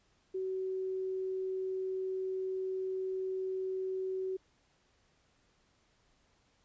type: tone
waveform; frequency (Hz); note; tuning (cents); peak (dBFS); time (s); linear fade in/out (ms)
sine; 377.1; F#4; +33; -33; 0.34-4.37; 10
effects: pink hiss -71 dBFS RMS until 6.64 s + resampled to 16000 Hz